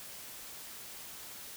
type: silence
effects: white hiss -47 dBFS RMS until 1.56 s